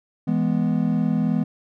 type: chord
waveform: triangle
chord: E major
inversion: none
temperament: equal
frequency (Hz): 164.81 / 207.7 / 246.9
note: E3 / G#3 / B3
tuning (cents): 0 / 0 / 0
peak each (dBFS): -21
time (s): 0.27-1.44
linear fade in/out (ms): 10
effects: none